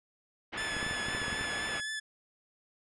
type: low-pass noise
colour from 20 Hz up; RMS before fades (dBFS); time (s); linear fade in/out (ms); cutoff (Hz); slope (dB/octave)
white; -39; 0.52-1.81; 20; 2700; 24
type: tone with vibrato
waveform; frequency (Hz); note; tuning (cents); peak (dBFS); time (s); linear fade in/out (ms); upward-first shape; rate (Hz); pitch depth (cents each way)
sawtooth; 1723; A6; -37; -31; 0.57-2; 10; sine; 3.9; 24
type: clicks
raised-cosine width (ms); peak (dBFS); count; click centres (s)
3; -27; 10; 0.767 / 0.829 / 0.865 / 0.911 / 1.085 / 1.149 / 1.217 / 1.282 / 1.329 / 1.411
effects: resampled to 24000 Hz